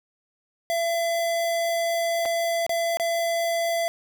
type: tone with dropouts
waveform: square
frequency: 674 Hz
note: E5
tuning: 38 cents sharp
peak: -23 dBFS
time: 0.7-3.88 s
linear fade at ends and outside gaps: 0 ms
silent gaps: 2.253-2.257 / 2.665-2.694 / 2.971-2.998 s
effects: none